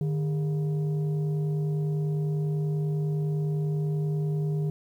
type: tone pair together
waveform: sine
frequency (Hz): 151.55 / 404.6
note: D#3 / G#4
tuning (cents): -45 / -45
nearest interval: octave + perfect fourth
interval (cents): 1700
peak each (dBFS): -23 / -33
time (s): 0.01-4.7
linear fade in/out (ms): 2
effects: tanh soft clip ceiling -22 dBFS + 10-bit